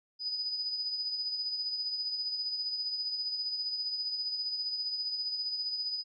sine tone with tremolo, 4978 Hz, D#8, in tune, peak -30 dBFS, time 0.19-6.04 s, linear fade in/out 50 ms, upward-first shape sine, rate 15 Hz, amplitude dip 45%, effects none

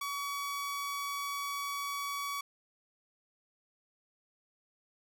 sawtooth tone, 1133 Hz, C#6, 37 cents sharp, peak -31 dBFS, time 0.01-2.41 s, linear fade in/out 5 ms, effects none

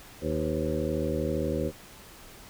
harmonic tone with a mistuned harmonic, 77.78 Hz, D#2, in tune, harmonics 1 / 2 / 3 / 4 / 5 / 6 / 7, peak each -34 / -34 / -34 / -34 / -34 / -34 / -34 dBFS, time 0.21-1.72 s, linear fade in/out 50 ms, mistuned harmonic 6, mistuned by +91 cents, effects pink hiss -49 dBFS RMS until 2.49 s

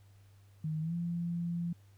sine tone with pitch glide, 156.1 to 171.21 Hz, D#3 to F3, +6 to -34 cents, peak -32 dBFS, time 0.64-1.73 s, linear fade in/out 5 ms, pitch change +160 cents, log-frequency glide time 0.81-0.94 s, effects added 99 Hz sine -57 dBFS peak until 1.97 s + pink hiss -70 dBFS RMS until 1.97 s

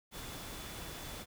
sine tone in noise, 3463 Hz, A7, 28 cents flat, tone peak -55 dBFS, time 0.11-1.26 s, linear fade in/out 50 ms, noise pink, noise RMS -45 dBFS, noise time 0.11-1.26 s, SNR -13 dB, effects none

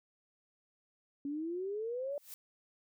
sine exponential sweep, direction up, 277.2 to 588 Hz, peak -35 dBFS, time 1.25-2.18 s, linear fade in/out 2 ms
blue noise with exponential growth, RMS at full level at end -44 dBFS, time 2.11-2.34 s, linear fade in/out 0 ms, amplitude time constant 49 ms
effects none

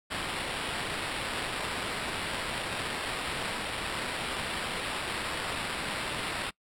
violet noise with sample-and-hold, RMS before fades -34 dBFS, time 0.1-6.51 s, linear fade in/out 20 ms, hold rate 6300 Hz, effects noise-tail reverb RT60 0.1 s tail -24 dB re dry + low-pass 11000 Hz 12 dB/octave

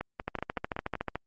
two click trains, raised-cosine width 0.5 ms, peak -16 / -19 dBFS, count 13 / 6, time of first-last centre 0.28-1.156 / 0.01-0.953 s, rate 13.7 / 5.3 Hz, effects Opus 48 kbps

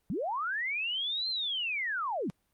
sine linear two-way sweep, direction up then down, 147.5 to 4200 to 147.5 Hz, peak -30 dBFS, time 0.1-2.3 s, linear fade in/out 0 ms, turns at 1.29 s, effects pink hiss -75 dBFS RMS until 2.53 s + Opus 32 kbps

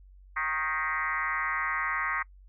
sine tone with frequency modulation, 1568 Hz, G6, in tune, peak -27 dBFS, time 0.36-2.23 s, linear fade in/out 10 ms, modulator 159 Hz, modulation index 3.5, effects noise-tail reverb RT60 0.1 s tail -25 dB re dry + added 47 Hz sine -50 dBFS peak until 2.48 s

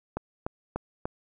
click train, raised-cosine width 1 ms, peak -16 dBFS, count 4, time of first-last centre 0.17-1.055 s, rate 3.39 Hz, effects none

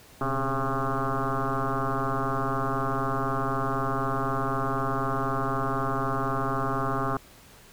sine tone with frequency modulation, 544 Hz, C#5, 33 cents flat, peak -24 dBFS, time 0.21-7.17 s, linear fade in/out 2 ms, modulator 134 Hz, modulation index 6, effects pink hiss -52 dBFS RMS until 7.72 s

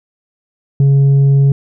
sine tone with tanh clipping, 138.59 Hz, C#3, in tune, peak -7 dBFS, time 0.8-1.52 s, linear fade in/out 2 ms, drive 3 dB, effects none

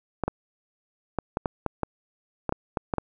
clicks, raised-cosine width 1 ms, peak -11 dBFS, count 12, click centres 0.237 / 0.28 / 1.187 / 1.371 / 1.458 / 1.663 / 1.833 / 2.493 / 2.524 / 2.772 / 2.938 / 2.983 s, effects none

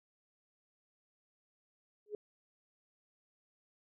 sine tone with exponential growth, 418.4 Hz, G#4, 13 cents sharp, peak -33 dBFS, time 2.06-2.15 s, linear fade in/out 2 ms, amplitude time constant 19 ms, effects none

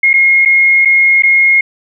sine tone with dropouts, 2150 Hz, C7, 47 cents sharp, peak -5 dBFS, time 0.03-1.61 s, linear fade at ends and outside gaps 5 ms, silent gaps 0.132-0.138 / 0.451-0.457 / 0.85-0.855 / 1.223-1.234 s, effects none

